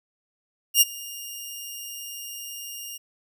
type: tone with ADSR envelope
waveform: 10% pulse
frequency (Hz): 2826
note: F7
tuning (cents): +20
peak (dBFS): -3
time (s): 0.74-2.98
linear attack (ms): 71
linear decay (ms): 28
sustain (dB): -23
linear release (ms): 16
effects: none